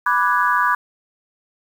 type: chord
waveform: sine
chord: G# half-diminished seventh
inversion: first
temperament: equal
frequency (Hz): 987.8 / 1174.7 / 1480 / 1661.2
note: B5 / D6 / F#6 / G#6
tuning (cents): 0 / 0 / 0 / 0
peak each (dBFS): -19 / -19 / -22 / -21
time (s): 0.06-0.75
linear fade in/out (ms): 5
effects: 7-bit